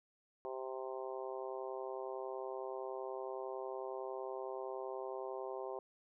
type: harmonic tone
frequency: 130.81 Hz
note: C3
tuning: in tune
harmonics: 3 / 4 / 5 / 6 / 7 / 8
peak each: -44 / -46 / -48 / -50 / -51 / -52 dBFS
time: 0.45-5.79 s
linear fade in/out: 0 ms
effects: none